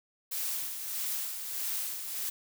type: noise with tremolo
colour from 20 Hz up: blue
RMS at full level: -33 dBFS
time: 0.31-2.3 s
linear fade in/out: 10 ms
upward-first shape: sine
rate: 1.6 Hz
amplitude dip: 50%
effects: none

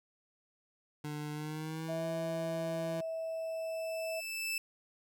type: tone with pitch glide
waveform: 25% pulse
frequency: 149.6 to 165.99 Hz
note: D3 to E3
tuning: +32 to +12 cents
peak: -34 dBFS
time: 1.04-3.01 s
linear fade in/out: 5 ms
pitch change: +180 cents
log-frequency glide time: 1.32-2.05 s
type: tone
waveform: sine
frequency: 650 Hz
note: E5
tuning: 24 cents flat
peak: -35 dBFS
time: 1.88-4.21 s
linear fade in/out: 20 ms
type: tone with exponential growth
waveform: sawtooth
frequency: 2637 Hz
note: E7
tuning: in tune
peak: -29 dBFS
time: 2.6-4.58 s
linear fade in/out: 2 ms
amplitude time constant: 430 ms
effects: none

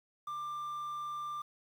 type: tone with quantisation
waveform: triangle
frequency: 1188 Hz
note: D6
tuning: 20 cents sharp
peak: -35 dBFS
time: 0.27-1.42 s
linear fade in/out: 5 ms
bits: 10
effects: none

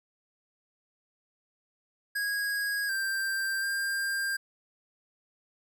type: tone with pitch steps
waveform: square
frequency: 1647 / 1577 / 1595 Hz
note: G#6 / G6 / G6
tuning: -15 / +10 / +30 cents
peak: -29 dBFS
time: 2.15-4.37 s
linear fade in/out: 10 ms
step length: 740 ms
effects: none

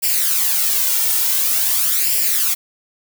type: noise with flanger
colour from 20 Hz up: blue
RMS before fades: -17 dBFS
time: 0.02-2.55 s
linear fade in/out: 20 ms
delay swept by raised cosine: 0.39 to 2.19 ms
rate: 0.47 Hz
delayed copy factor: +0.65
effects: none

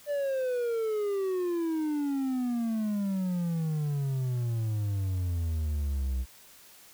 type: exponential sweep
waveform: triangle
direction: down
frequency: 590 to 61.74 Hz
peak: -25 dBFS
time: 0.06-6.26 s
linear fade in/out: 50 ms
effects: white hiss -54 dBFS RMS until 6.93 s

